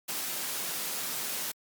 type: high-pass noise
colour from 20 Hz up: white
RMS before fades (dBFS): -34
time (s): 0.08-1.52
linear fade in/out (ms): 10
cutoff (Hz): 130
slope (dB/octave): 24
effects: Opus 48 kbps